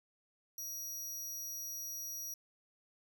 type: tone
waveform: sawtooth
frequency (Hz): 5760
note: F#8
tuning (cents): -47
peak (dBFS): -38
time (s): 0.58-2.34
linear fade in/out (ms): 2
effects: none